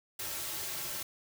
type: noise with comb filter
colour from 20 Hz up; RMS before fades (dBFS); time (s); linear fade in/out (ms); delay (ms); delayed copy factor
white; -38; 0.19-1.03; 5; 4.1; -1
effects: none